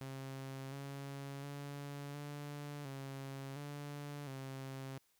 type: tone with pitch steps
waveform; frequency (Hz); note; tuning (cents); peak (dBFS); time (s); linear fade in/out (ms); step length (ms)
sawtooth; 134.5 / 139.1 / 142.4 / 145.3 / 136.3 / 144.7 / 134.2; C3 / C#3 / C#3 / D3 / C#3 / D3 / C3; +48 / +6 / +47 / -18 / -29 / -25 / +44; -40; 0.01-4.98; 0; 710
effects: white hiss -75 dBFS RMS until 5.19 s